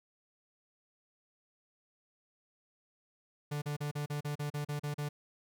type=tone bursts; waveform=45% pulse; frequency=146.83 Hz; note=D3; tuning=in tune; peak=-34 dBFS; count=11; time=3.51-5.09 s; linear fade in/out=10 ms; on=110 ms; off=37 ms; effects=none